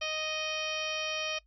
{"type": "harmonic tone", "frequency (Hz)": 622.3, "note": "D#5", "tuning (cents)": 0, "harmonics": [1, 2, 3, 4, 5, 6, 7, 8, 9], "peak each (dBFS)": [-38, -42, -45, -36, -37, -46, -47, -47, -43], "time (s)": [0.01, 1.39], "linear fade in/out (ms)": 10, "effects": ["noise-tail reverb RT60 0.1 s tail -20 dB re dry", "added 52 Hz sine -62 dBFS peak until 1.46 s"]}